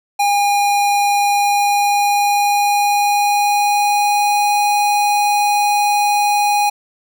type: tone with pitch glide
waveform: square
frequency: 813 to 823.9 Hz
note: G#5 to G#5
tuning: -37 to -14 cents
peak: -13 dBFS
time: 0.19-6.7 s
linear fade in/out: 10 ms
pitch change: +23 cents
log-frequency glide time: 1.14-4.51 s
effects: none